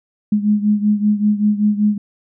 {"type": "beating tone pair", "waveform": "sine", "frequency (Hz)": [207.7, 212.9], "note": ["G#3", "G#3"], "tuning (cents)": [0, 43], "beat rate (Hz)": 5.2, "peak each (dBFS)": [-14, -18], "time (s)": [0.32, 1.98], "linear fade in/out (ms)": 5, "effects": []}